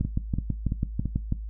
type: two click trains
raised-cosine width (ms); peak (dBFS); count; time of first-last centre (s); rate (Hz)
5; -13 / -15; 9 / 4; 0.01-1.324 / 0.05-1.057; 6.09 / 2.98
effects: noise-tail reverb RT60 0.2 s tail -17 dB re dry + added 53 Hz sine -32 dBFS peak until 1.49 s